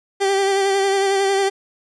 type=tone with vibrato; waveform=30% pulse; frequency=392 Hz; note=G4; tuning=in tune; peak=-13 dBFS; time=0.2-1.5 s; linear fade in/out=20 ms; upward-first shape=sine; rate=11 Hz; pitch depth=29 cents each way; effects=resampled to 22050 Hz + 9-bit